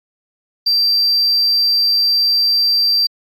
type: tone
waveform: sine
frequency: 4699 Hz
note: D8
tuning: in tune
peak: -9 dBFS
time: 0.66-3.07 s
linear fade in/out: 10 ms
effects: tanh soft clip ceiling -10 dBFS + AAC 64 kbps